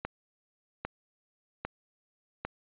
click train, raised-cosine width 0.5 ms, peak -18 dBFS, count 4, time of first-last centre 0.05-2.45 s, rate 1.25 Hz, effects resampled to 8000 Hz

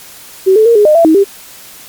sine tone with pitch steps, 380.3 / 435.8 / 465.9 / 416 / 609 / 669 / 317.2 / 396.9 Hz, F#4 / A4 / A#4 / G#4 / D#5 / E5 / D#4 / G4, +48 / -17 / -1 / +3 / -37 / +25 / +33 / +22 cents, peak -3 dBFS, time 0.46-1.244 s, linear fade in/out 20 ms, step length 98 ms, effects white hiss -34 dBFS RMS until 1.88 s + MP3 96 kbps

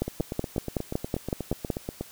two click trains, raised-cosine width 2 ms, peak -12 / -17 dBFS, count 10 / 17, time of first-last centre 0.02-1.702 / 0.08-2.01 s, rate 5.35 / 8.29 Hz, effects white hiss -49 dBFS RMS until 2.11 s

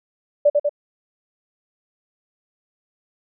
sine tone with echo, 584 Hz, D5, 10 cents flat, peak -10 dBFS, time 0.45-0.5 s, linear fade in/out 10 ms, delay 97 ms, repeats 2, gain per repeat -3 dB, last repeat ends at 0.694 s, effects none

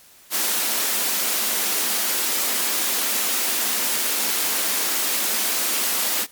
white high-pass noise, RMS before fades -22 dBFS, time 0.3-6.27 s, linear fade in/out 50 ms, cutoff 190 Hz, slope 96 dB/octave, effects white hiss -50 dBFS RMS until 6.31 s + MP3 96 kbps

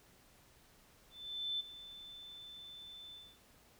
sine tone with ADSR envelope, 3527 Hz, A7, 3 cents sharp, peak -34 dBFS, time 1.1-3.39 s, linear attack 500 ms, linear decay 13 ms, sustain -15 dB, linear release 260 ms, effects pink hiss -65 dBFS RMS until 3.79 s

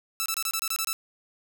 5% pulse tone bursts, 1318.5 Hz, E6, in tune, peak -14 dBFS, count 9, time 0.2-0.93 s, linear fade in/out 0 ms, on 58 ms, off 26 ms, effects none

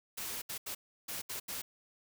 white noise bursts at uneven times, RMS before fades -40 dBFS, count 6, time 0.17-0.42 / 0.49-0.58 / 0.66-0.75 / 1.08-1.22 / 1.29-1.4 / 1.48-1.62 s, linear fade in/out 10 ms, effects none

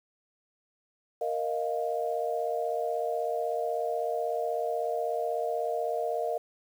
sine chord, Bb suspended fourth, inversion none, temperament equal, 466.2 / 622.3 / 698.5 Hz, Bb4 / Eb5 / F5, 0 / 0 / 0 cents, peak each -32 dBFS, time 1.21-6.38 s, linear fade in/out 5 ms, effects 9-bit

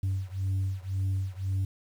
sine beating tone pair, 95 / 96.9 Hz, F#2 / G2, +46 / -20 cents, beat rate 1.9 Hz, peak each -28 / -29 dBFS, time 0.03-1.65 s, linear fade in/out 5 ms, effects tanh soft clip ceiling -24 dBFS + 9-bit

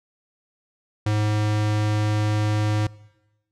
square tone, 106 Hz, G#2, 36 cents sharp, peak -20 dBFS, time 1.06-2.87 s, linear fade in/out 5 ms, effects noise-tail reverb RT60 1.0 s tail -21 dB re dry + low-pass 7000 Hz 12 dB/octave

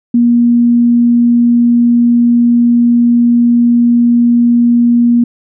sine tone, 238.1 Hz, A#3, 37 cents sharp, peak -5 dBFS, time 0.14-5.24 s, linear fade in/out 5 ms, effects none

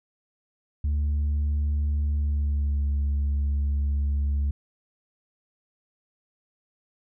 sine tone with pitch glide, 73.42 to 71.12 Hz, D2 to C#2, 0 to +45 cents, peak -19 dBFS, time 0.84-4.51 s, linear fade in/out 5 ms, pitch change -55 cents, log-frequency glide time 2.15-2.85 s, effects tanh soft clip ceiling -21 dBFS

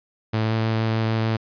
sawtooth tone with pitch glide, 110 to 111.66 Hz, A2 to A2, 0 to +26 cents, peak -16 dBFS, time 0.33-1.37 s, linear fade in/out 10 ms, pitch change +26 cents, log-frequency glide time 0.44-0.53 s, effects resampled to 11025 Hz

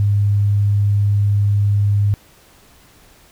sine tone, 101.9 Hz, G#2, 32 cents flat, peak -12 dBFS, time 0-2.14 s, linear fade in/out 0 ms, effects pink hiss -49 dBFS RMS until 3.31 s

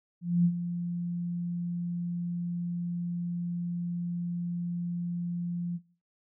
sine tone with ADSR envelope, 173.7 Hz, F3, 9 cents flat, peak -19 dBFS, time 0.21-5.79 s, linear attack 240 ms, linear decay 63 ms, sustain -11 dB, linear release 35 ms, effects noise-tail reverb RT60 0.4 s tail -19 dB re dry

